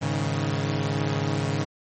sawtooth chord, Ab suspended fourth, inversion none, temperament equal with one note detuned, 103.83 / 138.59 / 157.46 Hz, Ab2 / Db3 / Eb3, 0 / 0 / +21 cents, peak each -25 / -23 / -25 dBFS, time 0.01-1.65 s, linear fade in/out 20 ms, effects MP3 32 kbps

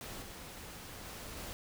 pink noise with level steps, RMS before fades -45 / -48 / -46 / -44 dBFS, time 0.01-1.53 s, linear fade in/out 0 ms, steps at 0.22 / 1.05 / 1.37 s, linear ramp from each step 2 ms, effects none

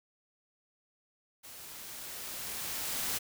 white noise with level ramp, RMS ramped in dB -49 to -33 dBFS, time 1.43-3.19 s, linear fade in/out 20 ms, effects none

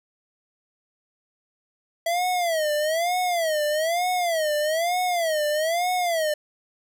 square tone with vibrato, 659.3 Hz, E5, in tune, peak -22 dBFS, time 2.06-6.34 s, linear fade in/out 5 ms, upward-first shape sine, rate 1.1 Hz, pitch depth 180 cents each way, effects none

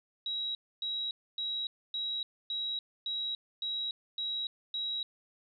sine tone bursts, 3857 Hz, B7, 42 cents flat, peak -32 dBFS, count 9, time 0.26-5.03 s, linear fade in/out 2 ms, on 290 ms, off 270 ms, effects none

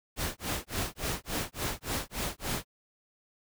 pink noise with tremolo, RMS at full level -31 dBFS, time 0.16-2.65 s, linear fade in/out 50 ms, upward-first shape sine, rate 3.5 Hz, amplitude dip 100%, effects none

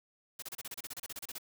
white noise bursts, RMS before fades -42 dBFS, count 16, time 0.39-1.383 s, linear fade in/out 5 ms, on 33 ms, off 31 ms, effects none

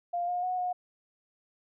sine tone with pitch steps, 699 / 714 / 733 / 723 Hz, F5 / F5 / F#5 / F#5, +1 / +38 / -16 / -40 cents, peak -28 dBFS, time 0.13-0.73 s, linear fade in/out 10 ms, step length 150 ms, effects none

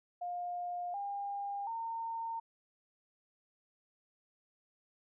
sine tone with pitch steps, 708 / 803.9 / 912.9 Hz, F5 / G5 / A#5, +23 / +43 / -36 cents, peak -36 dBFS, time 0.21-2.4 s, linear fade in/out 10 ms, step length 730 ms, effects none

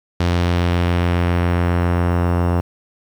sawtooth tone with low-pass filter sweep, 87.31 Hz, F2, in tune, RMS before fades -17 dBFS, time 0.2-2.61 s, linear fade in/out 5 ms, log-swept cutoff 4600 to 1100 Hz, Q 1.1, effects 7-bit

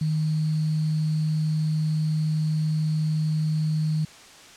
sine tone with sample-and-hold, 155.56 Hz, D#3, in tune, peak -21 dBFS, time 0.01-4.05 s, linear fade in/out 5 ms, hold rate 4410 Hz, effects white hiss -47 dBFS RMS until 4.56 s + low-pass 7000 Hz 12 dB/octave

